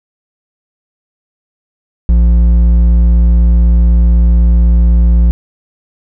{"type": "tone with hard clipping", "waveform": "sine", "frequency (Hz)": 58, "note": "A#1", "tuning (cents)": -8, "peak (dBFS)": -6, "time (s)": [2.09, 5.31], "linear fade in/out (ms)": 0, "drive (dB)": 6, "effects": []}